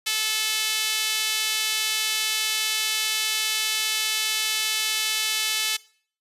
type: tone with high-pass filter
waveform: sawtooth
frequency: 435.1 Hz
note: A4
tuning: 19 cents flat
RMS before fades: -25 dBFS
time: 0.06-5.77 s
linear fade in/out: 10 ms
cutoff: 3000 Hz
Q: 1.3
effects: noise-tail reverb RT60 0.5 s tail -20 dB re dry + resampled to 32000 Hz

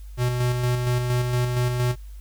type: tone with tremolo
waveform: square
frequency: 123.4 Hz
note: B2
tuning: 1 cent flat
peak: -20 dBFS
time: 0.17-1.96 s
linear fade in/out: 50 ms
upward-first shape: square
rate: 4.3 Hz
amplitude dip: 35%
effects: added 50 Hz sine -36 dBFS peak until 2.2 s + white hiss -58 dBFS RMS until 2.2 s

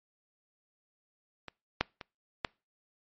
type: clicks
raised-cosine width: 0.3 ms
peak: -25 / -9 / -25 / -13 dBFS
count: 4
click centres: 1.483 / 1.81 / 2.012 / 2.448 s
effects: noise-tail reverb RT60 0.3 s tail -26 dB re dry + MP3 32 kbps

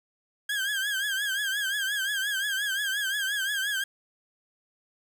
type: tone with vibrato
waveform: 30% pulse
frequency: 1615 Hz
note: G#6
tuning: 49 cents flat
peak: -24 dBFS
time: 0.49-3.84 s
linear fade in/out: 5 ms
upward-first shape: triangle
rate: 5.7 Hz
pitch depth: 110 cents each way
effects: 10-bit

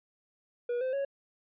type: tone with pitch steps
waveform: triangle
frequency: 482.5 / 517.1 / 554.2 Hz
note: B4 / C5 / C#5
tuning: -40 / -20 / -1 cents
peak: -27 dBFS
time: 0.69-1.05 s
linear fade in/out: 5 ms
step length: 120 ms
effects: resampled to 8000 Hz

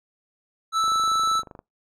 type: tone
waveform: square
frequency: 1316 Hz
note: E6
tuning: 3 cents flat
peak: -20 dBFS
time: 0.72-1.43 s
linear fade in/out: 50 ms
type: click train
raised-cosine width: 1 ms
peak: -27 dBFS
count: 20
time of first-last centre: 0.84-1.591 s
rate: 25.3 Hz
effects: noise-tail reverb RT60 0.2 s tail -26 dB re dry + low-pass 7000 Hz 12 dB/octave

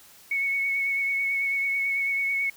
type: tone with vibrato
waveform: sine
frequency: 2212 Hz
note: C#7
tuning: 4 cents flat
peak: -23 dBFS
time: 0.31-2.5 s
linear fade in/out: 5 ms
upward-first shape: triangle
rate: 9.1 Hz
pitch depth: 22 cents each way
effects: white hiss -52 dBFS RMS until 2.56 s

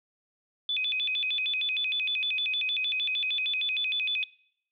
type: tone with vibrato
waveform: sine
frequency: 2960 Hz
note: F#7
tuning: in tune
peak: -26 dBFS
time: 0.69-4.24 s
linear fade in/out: 2 ms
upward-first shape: square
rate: 6.5 Hz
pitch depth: 280 cents each way
effects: noise-tail reverb RT60 0.7 s tail -23 dB re dry

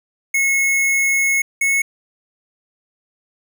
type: tone pair in turn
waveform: square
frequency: 2181 / 2194 Hz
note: C#7 / C#7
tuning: -29 / -18 cents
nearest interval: unison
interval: 11 cents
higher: second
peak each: -15 dBFS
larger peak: neither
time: 0.34-1.42 / 1.61-1.82 s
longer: first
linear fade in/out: 5 ms
effects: none

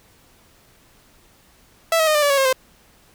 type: tone with pitch steps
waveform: sawtooth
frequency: 659.3 / 637.2 / 615.9 / 595.2 / 575.3 / 556 / 537.4 / 519.4 Hz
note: E5 / D#5 / D#5 / D5 / D5 / C#5 / C5 / C5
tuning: 0 / +41 / -18 / +23 / -36 / +5 / +46 / -13 cents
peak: -11 dBFS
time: 1.92-2.528 s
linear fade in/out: 2 ms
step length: 76 ms
effects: pink hiss -54 dBFS RMS until 3.14 s

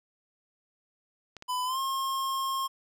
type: clicks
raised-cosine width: 0.2 ms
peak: -26 dBFS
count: 2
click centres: 1.367 / 1.424 s
type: tone with pitch glide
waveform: square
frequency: 1001 to 1072.8 Hz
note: B5 to C6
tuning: +23 to +43 cents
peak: -29 dBFS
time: 1.48-2.68 s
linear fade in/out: 20 ms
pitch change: +120 cents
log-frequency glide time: 1.65-1.79 s
effects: 11-bit

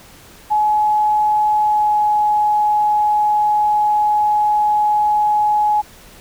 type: tone with pitch glide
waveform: sine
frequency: 847 to 841.6 Hz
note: G#5 to G#5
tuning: +34 to +23 cents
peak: -12 dBFS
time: 0.5-5.82 s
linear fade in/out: 20 ms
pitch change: -11 cents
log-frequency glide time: 1.63-1.97 s
effects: pink hiss -43 dBFS RMS until 6.2 s

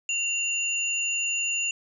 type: tone pair together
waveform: sine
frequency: 2767 / 6972 Hz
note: F7 / A8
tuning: -17 / -17 cents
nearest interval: octave + major third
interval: 1600 cents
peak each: -26 / -29 dBFS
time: 0.09-1.71 s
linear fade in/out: 2 ms
effects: none

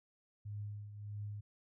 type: tone with tremolo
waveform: sine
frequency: 103.6 Hz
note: G#2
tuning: 4 cents flat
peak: -39 dBFS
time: 0.45-1.41 s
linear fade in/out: 10 ms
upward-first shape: triangle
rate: 1.6 Hz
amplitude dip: 65%
effects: none

